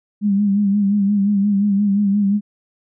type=tone with vibrato; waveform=sine; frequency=201.9 Hz; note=G#3; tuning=49 cents flat; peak=-13 dBFS; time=0.21-2.41 s; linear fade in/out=50 ms; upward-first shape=sine; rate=5.7 Hz; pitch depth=55 cents each way; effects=none